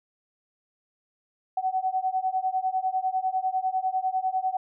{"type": "beating tone pair", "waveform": "sine", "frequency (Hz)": [747, 757], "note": ["F#5", "F#5"], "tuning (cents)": [16, 39], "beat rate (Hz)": 10, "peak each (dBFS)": [-27, -27], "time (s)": [1.57, 4.57], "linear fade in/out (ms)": 5, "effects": []}